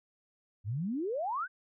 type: exponential sweep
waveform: sine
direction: up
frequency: 92.5 to 1609 Hz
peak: -31 dBFS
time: 0.64-1.48 s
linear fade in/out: 50 ms
effects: none